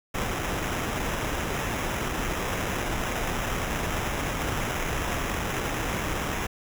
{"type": "noise with sample-and-hold", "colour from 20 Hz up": "pink", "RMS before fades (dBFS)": -29, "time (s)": [0.14, 6.47], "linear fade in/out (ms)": 10, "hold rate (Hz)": 4410, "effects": []}